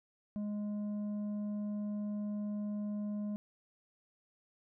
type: tone with tanh clipping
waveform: sine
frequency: 207.7 Hz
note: G#3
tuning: in tune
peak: -36 dBFS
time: 0.36-3.36 s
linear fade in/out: 0 ms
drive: 6 dB
effects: none